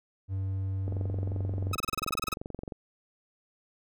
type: tone with pitch glide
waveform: triangle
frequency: 96 to 95.28 Hz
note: G2 to G2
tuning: -36 to -49 cents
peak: -27 dBFS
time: 0.28-1.77 s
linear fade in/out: 50 ms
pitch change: -13 cents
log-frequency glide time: 1.44-1.64 s
type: click train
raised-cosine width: 2 ms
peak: -24 dBFS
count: 43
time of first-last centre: 0.88-2.722 s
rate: 22.8 Hz
type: tone bursts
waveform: sawtooth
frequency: 1279 Hz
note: D#6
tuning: 47 cents sharp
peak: -24 dBFS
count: 13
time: 1.73-2.339 s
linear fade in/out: 5 ms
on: 21 ms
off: 28 ms
effects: none